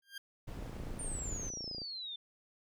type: tone with exponential growth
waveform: 20% pulse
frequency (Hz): 1600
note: G6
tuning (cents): +35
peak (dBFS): -35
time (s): 0.02-0.18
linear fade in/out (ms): 5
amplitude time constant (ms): 33
type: noise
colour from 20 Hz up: brown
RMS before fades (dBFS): -42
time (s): 0.47-1.5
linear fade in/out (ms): 10
type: click train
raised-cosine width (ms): 2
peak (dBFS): -34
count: 36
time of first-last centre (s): 0.59-1.818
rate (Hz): 28.5
type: exponential sweep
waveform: sine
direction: down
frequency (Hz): 9130 to 3520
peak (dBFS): -40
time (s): 0.99-2.16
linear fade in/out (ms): 5
effects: none